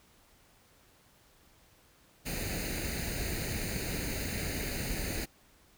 pink noise with comb filter, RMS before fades -35 dBFS, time 2.25-5.26 s, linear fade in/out 20 ms, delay 0.45 ms, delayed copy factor +0.75, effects pink hiss -63 dBFS RMS until 5.77 s

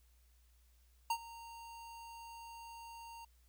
square tone with ADSR envelope, 925 Hz, A#5, 14 cents flat, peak -31 dBFS, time 1.1-3.25 s, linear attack 5 ms, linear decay 67 ms, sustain -19 dB, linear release 6 ms, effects added 60 Hz sine -65 dBFS peak until 3.48 s + white hiss -75 dBFS RMS until 3.48 s

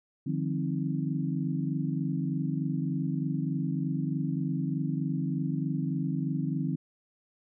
sine tone cluster, 150.8 / 174.1 / 198.7 / 263.9 / 313.5 Hz, D3 / F3 / G3 / C4 / D#4, +46 / -5 / +24 / +15 / +13 cents, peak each -31 / -33 / -40 / -33 / -39 dBFS, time 0.26-6.76 s, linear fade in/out 10 ms, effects none

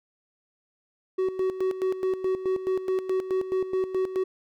triangle tone with tremolo, 375.6 Hz, F#4, 26 cents sharp, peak -20 dBFS, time 1.18-4.24 s, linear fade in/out 10 ms, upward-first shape square, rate 4.7 Hz, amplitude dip 70%, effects none

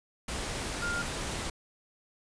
sine tone in noise, 1407 Hz, F6, 12 cents sharp, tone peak -31 dBFS, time 0.82-1.02 s, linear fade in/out 5 ms, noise pink, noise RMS -35 dBFS, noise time 0.28-1.5 s, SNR +1 dB, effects resampled to 22050 Hz

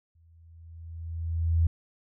sine tone with exponential growth, 82.7 Hz, E2, 6 cents sharp, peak -18 dBFS, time 0.15-1.67 s, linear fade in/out 5 ms, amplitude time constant 330 ms, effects none

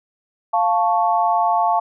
sine chord, F augmented, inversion none, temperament equal, 698.5 / 880 / 1108.7 Hz, F5 / A5 / C#6, 0 / 0 / 0 cents, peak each -18 / -18 / -22 dBFS, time 0.53-1.8 s, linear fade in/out 10 ms, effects none

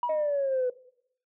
sine tone with exponential decay, 966 Hz, B5, 39 cents flat, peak -22 dBFS, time 0.03-0.38 s, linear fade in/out 2 ms, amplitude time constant 76 ms
sine exponential sweep, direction down, 631 to 493.9 Hz, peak -23 dBFS, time 0.09-0.7 s, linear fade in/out 5 ms
effects noise-tail reverb RT60 0.7 s tail -19 dB re dry + tanh soft clip ceiling -20 dBFS

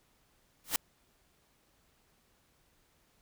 white noise with exponential growth, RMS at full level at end -25 dBFS, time 0.64-0.76 s, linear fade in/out 2 ms, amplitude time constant 25 ms, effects pink hiss -70 dBFS RMS until 3.21 s

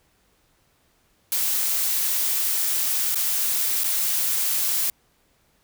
blue noise with dropouts, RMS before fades -23 dBFS, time 1.32-4.9 s, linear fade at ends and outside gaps 1 ms, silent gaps 3.147-3.156 / 3.836-3.842 s, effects pink hiss -64 dBFS RMS until 5.63 s

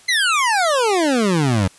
25% pulse exponential sweep, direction down, 2093 to 89.1 Hz, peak -11 dBFS, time 0.08-1.68 s, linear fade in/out 10 ms, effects white hiss -48 dBFS RMS until 1.78 s + resampled to 24000 Hz

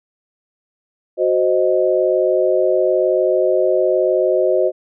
sine chord, C diminished, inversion second, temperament equal, 370 / 523.3 / 622.3 Hz, Gb4 / C5 / Eb5, 0 / 0 / 0 cents, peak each -17 dBFS, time 1.17-4.72 s, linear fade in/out 50 ms, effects none

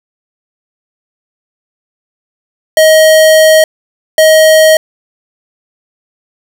square tone bursts at uneven times, 630 Hz, D#5, 21 cents sharp, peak -3 dBFS, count 2, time 2.77-3.64 / 4.18-4.77 s, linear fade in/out 2 ms, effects none

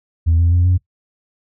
sine tone with pitch steps, 82.41 / 85.02 / 87.71 / 90.49 Hz, E2 / F2 / F2 / F#2, 0 / -46 / +8 / -38 cents, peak -9 dBFS, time 0.26-0.78 s, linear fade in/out 20 ms, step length 130 ms, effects noise-tail reverb RT60 0.1 s tail -19 dB re dry + tanh soft clip ceiling -8 dBFS

